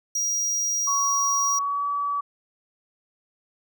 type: tone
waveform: square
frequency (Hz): 5730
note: F8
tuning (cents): +44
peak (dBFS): -23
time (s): 0.15-1.59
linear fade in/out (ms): 5
type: tone with pitch glide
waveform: sine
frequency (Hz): 1115 to 1144.4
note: C#6 to D6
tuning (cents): +10 to -45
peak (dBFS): -23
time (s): 0.87-2.21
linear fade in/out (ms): 10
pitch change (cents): +45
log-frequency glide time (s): 1.43-1.87
effects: none